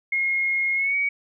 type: tone with pitch glide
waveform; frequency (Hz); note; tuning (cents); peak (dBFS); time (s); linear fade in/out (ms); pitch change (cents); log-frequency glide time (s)
sine; 2151 to 2251; C7 to C#7; +47 to +26; -20; 0.12-1.09; 5; +79; 0.75-0.96
effects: none